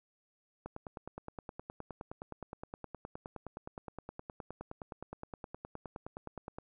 click train, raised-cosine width 1 ms, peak -28 dBFS, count 58, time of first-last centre 0.66-6.585 s, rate 9.62 Hz, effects none

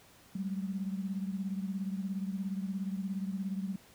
sine beating tone pair, 190 / 207 Hz, F#3 / G#3, +46 / -5 cents, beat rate 17 Hz, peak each -34 / -39 dBFS, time 0.35-3.76 s, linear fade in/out 5 ms, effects pink hiss -59 dBFS RMS until 3.94 s + high-pass 60 Hz 12 dB/octave

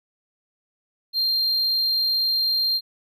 triangle tone, 4186 Hz, C8, in tune, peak -18 dBFS, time 1.13-2.81 s, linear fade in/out 50 ms, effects none

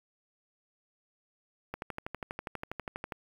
click train, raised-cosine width 0.5 ms, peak -21 dBFS, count 18, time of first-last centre 1.74-3.122 s, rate 12.3 Hz, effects 8-bit

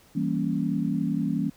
sine chord, E diminished seventh, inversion none, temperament equal, 164.81 / 196 / 233.1 / 277.2 Hz, E3 / G3 / Bb3 / Db4, 0 / 0 / 0 / 0 cents, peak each -29 dBFS, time 0.15-1.5 s, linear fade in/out 10 ms, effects pink hiss -57 dBFS RMS until 1.56 s

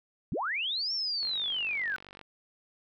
sine linear two-way sweep, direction up then down, 97 to 5530 to 1473 Hz, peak -29 dBFS, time 0.32-1.96 s, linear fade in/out 0 ms, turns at 0.93 s
click train, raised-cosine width 0.3 ms, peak -31 dBFS, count 48, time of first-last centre 1.23-2.213 s, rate 47.8 Hz
effects none

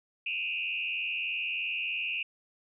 sine tone with frequency modulation, 2637 Hz, E7, in tune, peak -30 dBFS, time 0.26-2.23 s, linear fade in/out 5 ms, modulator 83.3 Hz, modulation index 2.5, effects none

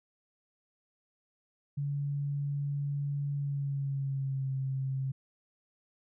sine tone with pitch glide, 142.5 to 133.73 Hz, C#3 to C3, +48 to +38 cents, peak -30 dBFS, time 1.77-5.12 s, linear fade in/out 10 ms, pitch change -110 cents, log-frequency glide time 3.34-4.51 s, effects none

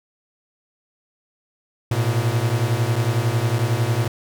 45% pulse beating tone pair, 110.9 / 121.9 Hz, A2 / B2, +14 / -22 cents, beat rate 11 Hz, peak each -21 dBFS, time 1.91-4.08 s, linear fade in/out 5 ms, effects none

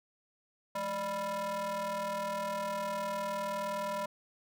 square ring-modulated tone, 193.3 Hz, G3, 24 cents flat, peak -31 dBFS, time 0.75-4.06 s, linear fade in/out 5 ms, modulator 793 Hz, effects none

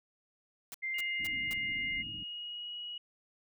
white noise bursts, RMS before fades -44 dBFS, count 4, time 0.72-1.532 s, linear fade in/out 0 ms, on 23 ms, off 240 ms
sine tone, 2093 Hz, C7, in tune, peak -33 dBFS, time 0.82-2.03 s, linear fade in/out 20 ms
sine tone with pitch glide, 2852 to 2907 Hz, F7 to F#7, +36 to -31 cents, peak -39 dBFS, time 0.94-2.98 s, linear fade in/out 5 ms, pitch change +33 cents, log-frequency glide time 1.8-2.75 s
white low-pass noise, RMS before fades -50 dBFS, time 1.19-2.24 s, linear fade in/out 10 ms, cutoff 320 Hz, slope 96 dB/octave
effects none

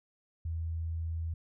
sine tone, 82 Hz, E2, 9 cents flat, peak -32 dBFS, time 0.45-1.34 s, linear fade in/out 5 ms, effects none

